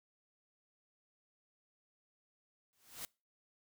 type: noise with exponential growth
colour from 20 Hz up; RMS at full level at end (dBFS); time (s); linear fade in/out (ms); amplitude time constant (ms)
white; -41; 2.73-3.05; 0; 68
effects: noise-tail reverb RT60 0.3 s tail -25 dB re dry